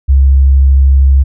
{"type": "tone with vibrato", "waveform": "sine", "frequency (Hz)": 67.7, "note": "C#2", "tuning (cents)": -40, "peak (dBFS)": -3, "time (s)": [0.08, 1.24], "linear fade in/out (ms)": 20, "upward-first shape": "sine", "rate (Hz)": 13, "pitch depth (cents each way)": 9, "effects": []}